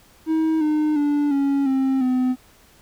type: tone with pitch steps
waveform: triangle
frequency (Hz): 318.6 / 304.6 / 291.1 / 278.3 / 266.1 / 254.3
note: D#4 / D#4 / D4 / C#4 / C4 / C4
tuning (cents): +41 / -37 / -15 / +7 / +29 / -49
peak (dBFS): -15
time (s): 0.26-2.36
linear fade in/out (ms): 50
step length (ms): 350
effects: pink hiss -53 dBFS RMS until 2.81 s